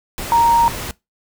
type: tone in noise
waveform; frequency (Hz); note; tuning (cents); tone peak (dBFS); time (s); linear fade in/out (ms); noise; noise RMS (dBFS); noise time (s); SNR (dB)
sine; 932.3; A#5; 0; -10; 0.32-0.68; 0; pink; -27; 0.18-0.91; +14
effects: noise-tail reverb RT60 0.2 s tail -21 dB re dry